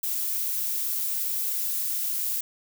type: noise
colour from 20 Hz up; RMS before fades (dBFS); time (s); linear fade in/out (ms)
violet; -28; 0.03-2.41; 5
effects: none